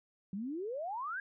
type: exponential sweep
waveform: sine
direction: up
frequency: 184.1 to 1661.2 Hz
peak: -36 dBFS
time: 0.33-1.2 s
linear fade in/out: 2 ms
effects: none